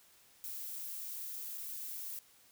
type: noise with dropouts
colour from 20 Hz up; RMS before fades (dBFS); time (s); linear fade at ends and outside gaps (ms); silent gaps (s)
violet; -43; 0.44-2.19; 0; 1.575-1.58
effects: white hiss -64 dBFS RMS until 2.51 s